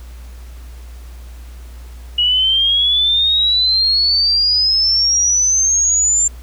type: exponential sweep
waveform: sine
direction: up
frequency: 2900 to 7300 Hz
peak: -11 dBFS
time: 2.18-6.28 s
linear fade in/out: 5 ms
effects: added 60 Hz sine -31 dBFS peak until 6.42 s + pink hiss -46 dBFS RMS until 6.42 s